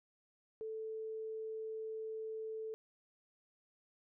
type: tone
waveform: sine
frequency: 440 Hz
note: A4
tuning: in tune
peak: -40 dBFS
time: 0.61-2.74 s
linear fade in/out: 0 ms
effects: none